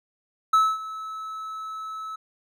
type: tone with ADSR envelope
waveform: triangle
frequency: 1300 Hz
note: E6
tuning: 24 cents flat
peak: -12 dBFS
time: 0.53-2.16 s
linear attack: 7 ms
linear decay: 240 ms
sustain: -18 dB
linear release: 8 ms
effects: none